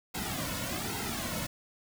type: noise with flanger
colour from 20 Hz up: pink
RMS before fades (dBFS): -35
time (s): 0.14-1.47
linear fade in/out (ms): 10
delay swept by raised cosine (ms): 1.7 to 2.53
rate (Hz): 1.2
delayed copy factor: -0.95
effects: none